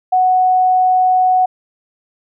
sine tone, 740 Hz, F#5, in tune, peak -9 dBFS, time 0.12-1.46 s, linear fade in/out 10 ms, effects none

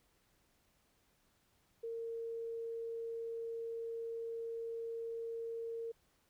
sine tone, 458.9 Hz, A#4, 27 cents flat, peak -39 dBFS, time 1.83-5.92 s, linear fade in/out 10 ms, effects pink hiss -74 dBFS RMS until 6.29 s

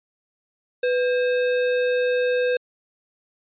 sine tone with sample-and-hold, 497 Hz, B4, 11 cents sharp, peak -18 dBFS, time 0.83-2.57 s, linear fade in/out 5 ms, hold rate 2100 Hz, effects resampled to 8000 Hz

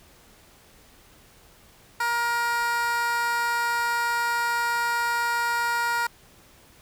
15% pulse tone with high-pass filter, 472.3 Hz, A#4, 23 cents sharp, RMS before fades -25 dBFS, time 2-6.07 s, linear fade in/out 5 ms, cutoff 1100 Hz, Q 2.7, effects pink hiss -54 dBFS RMS until 6.81 s

